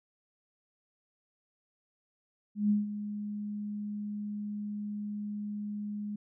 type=tone with ADSR envelope; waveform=sine; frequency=207.7 Hz; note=G#3; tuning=in tune; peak=-22 dBFS; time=2.55-6.16 s; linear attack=150 ms; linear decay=160 ms; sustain=-12 dB; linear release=6 ms; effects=none